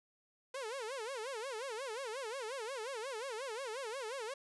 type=tone with vibrato; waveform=sawtooth; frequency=487.8 Hz; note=B4; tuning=21 cents flat; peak=-36 dBFS; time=0.54-4.34 s; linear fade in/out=5 ms; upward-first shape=sine; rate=5.6 Hz; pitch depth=230 cents each way; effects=resampled to 24000 Hz